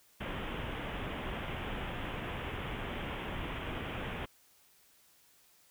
pink low-pass noise, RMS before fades -39 dBFS, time 0.2-4.26 s, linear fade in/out 10 ms, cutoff 3400 Hz, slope 96 dB/octave, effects white hiss -65 dBFS RMS until 5.7 s

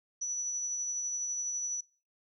sine tone with tremolo, 5920 Hz, F#8, in tune, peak -31 dBFS, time 0.21-1.81 s, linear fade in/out 10 ms, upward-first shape sine, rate 12 Hz, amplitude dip 25%, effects noise-tail reverb RT60 0.4 s tail -25 dB re dry

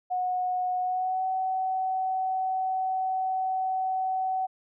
sine tone with pitch glide, 731 to 754.2 Hz, F#5 to F#5, -21 to +33 cents, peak -25 dBFS, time 0.1-4.47 s, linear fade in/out 20 ms, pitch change +54 cents, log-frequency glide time 0.81-1.25 s, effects none

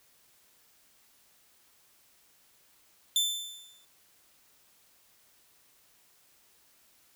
sawtooth tone with exponential decay, 3539 Hz, A7, 9 cents sharp, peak -19 dBFS, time 3.16-3.85 s, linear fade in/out 1 ms, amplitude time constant 150 ms, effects white hiss -64 dBFS RMS until 7.15 s

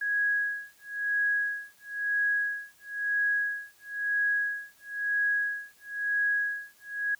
sine tone with tremolo, 1659 Hz, G#6, 2 cents flat, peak -23 dBFS, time 0.01-7.15 s, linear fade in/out 5 ms, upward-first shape sine, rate 1 Hz, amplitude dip 100%, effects white hiss -61 dBFS RMS until 7.19 s

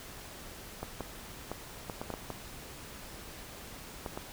clicks, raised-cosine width 1 ms, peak -22 dBFS, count 10, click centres 0.83 / 1.007 / 1.516 / 1.898 / 2.015 / 2.103 / 2.139 / 2.303 / 4.062 / 4.175 s, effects pink hiss -47 dBFS RMS until 4.32 s

